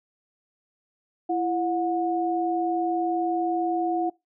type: tone pair together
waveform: sine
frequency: 335.6 / 726 Hz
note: E4 / F#5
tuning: +31 / -33 cents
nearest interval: octave + minor second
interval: 1336 cents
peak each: -25 dBFS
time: 1.29-4.1 s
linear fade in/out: 10 ms
effects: noise-tail reverb RT60 0.2 s tail -23 dB re dry